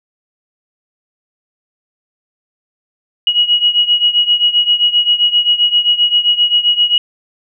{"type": "beating tone pair", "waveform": "sine", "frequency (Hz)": [2902, 2909.6], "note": ["F#7", "F#7"], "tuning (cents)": [-34, -30], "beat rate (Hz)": 7.6, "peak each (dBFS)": [-11, -14], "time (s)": [3.27, 6.98], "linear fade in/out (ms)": 2, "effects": []}